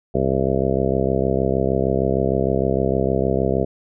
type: harmonic tone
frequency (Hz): 66.5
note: C2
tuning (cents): +29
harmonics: 1 / 2 / 3 / 4 / 5 / 6 / 7 / 8 / 9 / 10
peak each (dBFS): -27 / -25 / -25 / -28 / -28 / -23 / -25 / -28 / -28 / -27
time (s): 0.14-3.65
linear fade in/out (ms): 10
effects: none